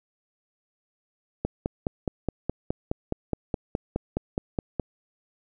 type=click train; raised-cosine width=2 ms; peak=-12 dBFS; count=17; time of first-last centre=1.45-4.797 s; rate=4.78 Hz; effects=none